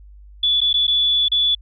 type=tone with dropouts; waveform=sine; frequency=3445 Hz; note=A7; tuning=37 cents flat; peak=-14 dBFS; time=0.43-1.55 s; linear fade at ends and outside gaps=5 ms; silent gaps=0.606-0.614 / 0.73-0.74 / 0.87-0.878 / 1.284-1.317 s; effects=added 50 Hz sine -40 dBFS peak until 1.61 s